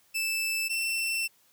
sawtooth tone pair in turn, 2639 / 2688 Hz, E7 / E7, +1 / +33 cents, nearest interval unison, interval 32 cents, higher second, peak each -24 dBFS, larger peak neither, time 0.14-0.69 / 0.69-1.28 s, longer second, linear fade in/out 20 ms, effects white hiss -64 dBFS RMS until 1.52 s + high-pass 60 Hz 12 dB/octave

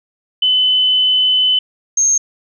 sine tone pair in turn, 3022 / 6426 Hz, F#7 / G8, +36 / +42 cents, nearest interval octave + minor second, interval 1306 cents, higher second, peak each -10 dBFS, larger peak neither, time 0.42-1.59 / 1.97-2.18 s, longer first, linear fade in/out 5 ms, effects none

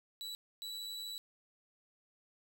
40% pulse tone bursts at uneven times, 3939 Hz, B7, 5 cents flat, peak -40 dBFS, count 2, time 0.21-0.35 / 0.62-1.18 s, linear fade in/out 0 ms, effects none

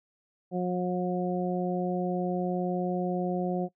harmonic tone, 180.2 Hz, F#3, 45 cents flat, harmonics 1 / 2 / 3 / 4, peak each -29 / -32 / -34 / -35 dBFS, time 0.51-3.69 s, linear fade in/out 50 ms, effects noise-tail reverb RT60 0.1 s tail -22 dB re dry

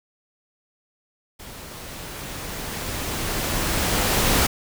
pink noise with level ramp, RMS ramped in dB -40 to -18 dBFS, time 1.39-4.47 s, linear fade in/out 10 ms, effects none

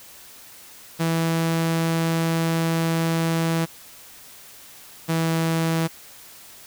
sawtooth tone pair in turn, 164.4 / 163.45 Hz, E3 / E3, -4 / -14 cents, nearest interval unison, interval 10 cents, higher first, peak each -16 dBFS, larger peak neither, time 0.99-3.66 / 5.08-5.88 s, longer first, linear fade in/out 20 ms, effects white hiss -45 dBFS RMS until 6.66 s

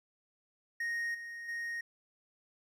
triangle tone with level steps, 1864.7 Hz, A#6, in tune, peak -31 / -40 / -34 dBFS, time 0.8-1.81 s, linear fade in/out 5 ms, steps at 1.14 / 1.48 s, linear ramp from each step 10 ms, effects none

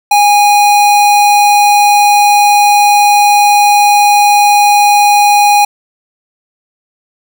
square tone, 822 Hz, G#5, 18 cents flat, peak -5 dBFS, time 0.11-5.65 s, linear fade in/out 5 ms, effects none

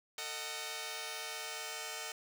5% pulse chord, D# diminished, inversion second, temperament just, 448 / 622.3 / 746.7 Hz, A4 / D#5 / F#5, +31 / 0 / +16 cents, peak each -33 / -33 / -33 dBFS, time 0.18-2.12 s, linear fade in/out 2 ms, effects none

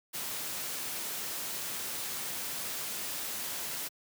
white noise, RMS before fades -37 dBFS, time 0.13-3.89 s, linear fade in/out 20 ms, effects high-pass 100 Hz 12 dB/octave

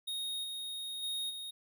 square tone with level steps, 3729 Hz, A#7, in tune, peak -36 / -39 / -35 / -41 dBFS, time 0.07-1.51 s, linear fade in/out 10 ms, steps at 0.43 / 1.02 / 1.29 s, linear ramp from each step 20 ms, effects none

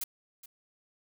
blue noise with echo, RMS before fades -34 dBFS, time 0.01-0.04 s, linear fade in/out 5 ms, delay 420 ms, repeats 1, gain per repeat -15 dB, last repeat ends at 0.46 s, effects none

